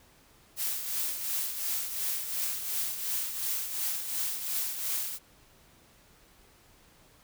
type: noise with tremolo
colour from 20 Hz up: blue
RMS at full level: -30 dBFS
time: 0.56-5.19 s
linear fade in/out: 50 ms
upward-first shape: triangle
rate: 2.8 Hz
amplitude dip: 60%
effects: pink hiss -60 dBFS RMS until 7.23 s